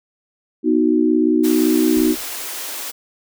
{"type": "chord", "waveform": "sine", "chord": "B major", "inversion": "none", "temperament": "equal with one note detuned", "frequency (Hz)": [246.9, 312.4, 370], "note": ["B3", "D#4", "F#4"], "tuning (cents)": [0, 7, 0], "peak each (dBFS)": [-18, -15, -19], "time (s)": [0.63, 2.16], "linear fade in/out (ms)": 50}
{"type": "high-pass noise", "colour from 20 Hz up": "white", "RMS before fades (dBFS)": -28, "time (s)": [1.43, 2.92], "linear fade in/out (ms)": 20, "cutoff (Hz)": 270, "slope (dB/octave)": 48}
{"type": "noise with exponential decay", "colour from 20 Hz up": "brown", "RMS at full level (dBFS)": -34, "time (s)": [1.97, 2.53], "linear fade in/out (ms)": 1, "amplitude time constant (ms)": 120}
{"effects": []}